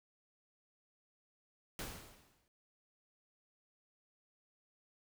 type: noise with exponential decay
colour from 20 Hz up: pink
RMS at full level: -41 dBFS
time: 1.79-2.48 s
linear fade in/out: 1 ms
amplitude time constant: 150 ms
effects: none